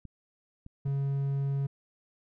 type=clicks; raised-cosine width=5 ms; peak=-32 / -33 / -32 dBFS; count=3; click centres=0.053 / 0.664 / 0.877 s
type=tone; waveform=triangle; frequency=138.59 Hz; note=C#3; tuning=in tune; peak=-25 dBFS; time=0.85-1.67 s; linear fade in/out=10 ms
effects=none